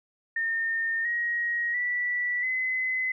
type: tone with pitch steps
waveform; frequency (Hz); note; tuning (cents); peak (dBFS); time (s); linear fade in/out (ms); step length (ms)
sine; 1822 / 1889.5 / 1959.6 / 2032; A#6 / A#6 / B6 / B6; -40 / +23 / -14 / +49; -25; 0.36-3.12; 5; 690
effects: none